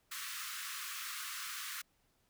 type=high-pass noise; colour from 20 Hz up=pink; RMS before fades=-43 dBFS; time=0.11-1.82 s; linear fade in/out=10 ms; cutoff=1100 Hz; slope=96 dB/octave; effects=pink hiss -75 dBFS RMS until 2.29 s